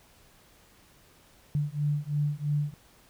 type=beating tone pair; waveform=sine; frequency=145.6 / 148.6 Hz; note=D3 / D3; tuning=-15 / +21 cents; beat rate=3 Hz; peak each=-29 dBFS; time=1.55-2.74 s; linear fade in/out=0 ms; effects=pink hiss -59 dBFS RMS until 3.09 s